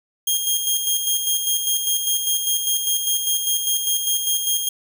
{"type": "tone with tremolo", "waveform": "10% pulse", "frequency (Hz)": 3237, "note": "G#7", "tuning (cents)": -45, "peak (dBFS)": -9, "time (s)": [0.27, 4.69], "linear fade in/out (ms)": 5, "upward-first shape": "square", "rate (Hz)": 5, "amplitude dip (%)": 45, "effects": []}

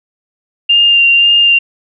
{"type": "tone with vibrato", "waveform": "sine", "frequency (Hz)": 2794, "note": "F7", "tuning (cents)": 0, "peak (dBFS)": -5, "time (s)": [0.69, 1.59], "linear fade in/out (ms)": 10, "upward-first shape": "sine", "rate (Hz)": 1.9, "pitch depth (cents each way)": 16, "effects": []}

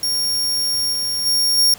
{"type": "tone with level steps", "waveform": "sawtooth", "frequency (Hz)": 5550, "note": "F8", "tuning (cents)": -12, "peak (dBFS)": [-15, -17, -12, -9], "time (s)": [0.03, 1.74], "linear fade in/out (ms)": 2, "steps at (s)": [0.92, 1.25, 1.57], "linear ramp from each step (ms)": 20, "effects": ["pink hiss -41 dBFS RMS until 1.78 s", "high-pass 60 Hz 12 dB/octave"]}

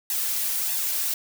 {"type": "noise with flanger", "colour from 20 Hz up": "blue", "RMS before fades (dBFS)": -26, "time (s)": [0.1, 1.14], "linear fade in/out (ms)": 2, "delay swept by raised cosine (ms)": [1.1, 3.6], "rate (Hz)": 1.6, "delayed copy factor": 0.75, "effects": []}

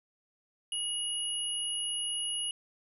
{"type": "tone pair together", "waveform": "sine", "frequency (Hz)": [2899, 10331], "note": ["F#7", "E9"], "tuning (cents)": [-36, -36], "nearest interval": "octave + minor seventh", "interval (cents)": 2200, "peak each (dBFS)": [-33, -35], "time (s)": [0.72, 2.51], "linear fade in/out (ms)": 2, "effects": []}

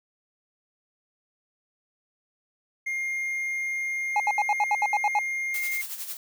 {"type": "tone", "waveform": "triangle", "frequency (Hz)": 2122, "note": "C7", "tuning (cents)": 24, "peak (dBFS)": -25, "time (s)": [2.86, 5.82], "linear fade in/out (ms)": 10}
{"type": "tone bursts", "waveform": "triangle", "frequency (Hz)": 830.6, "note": "G#5", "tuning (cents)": 0, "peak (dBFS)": -18, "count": 10, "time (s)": [4.16, 5.19], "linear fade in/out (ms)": 2, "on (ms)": 40, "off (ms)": 70}
{"type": "noise with tremolo", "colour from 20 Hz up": "blue", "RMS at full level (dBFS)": -33, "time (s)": [5.54, 6.17], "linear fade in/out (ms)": 2, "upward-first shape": "sine", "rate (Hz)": 11, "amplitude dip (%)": 60}
{"effects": []}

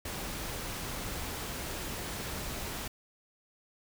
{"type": "noise", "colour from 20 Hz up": "pink", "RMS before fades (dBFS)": -38, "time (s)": [0.05, 2.88], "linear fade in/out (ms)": 5, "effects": []}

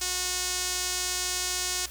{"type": "tone with band-pass filter", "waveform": "sawtooth", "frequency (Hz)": 364, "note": "F#4", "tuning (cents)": -28, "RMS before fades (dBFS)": -30, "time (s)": [0.01, 1.86], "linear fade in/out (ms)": 5, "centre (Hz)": 6700, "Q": 1.5, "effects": ["added 60 Hz sine -45 dBFS peak until 1.9 s", "white hiss -45 dBFS RMS until 1.9 s"]}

